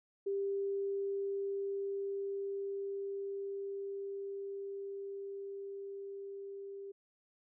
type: tone with level ramp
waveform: sine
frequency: 395.9 Hz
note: G4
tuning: 17 cents sharp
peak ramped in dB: -32 to -43 dBFS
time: 0.26-6.92 s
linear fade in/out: 10 ms
effects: none